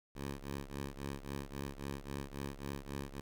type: ring-modulated tone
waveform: 10% pulse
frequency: 69.3 Hz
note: C#2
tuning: in tune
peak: -30 dBFS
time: 0.15-3.21 s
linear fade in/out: 5 ms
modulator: 36.5 Hz
effects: none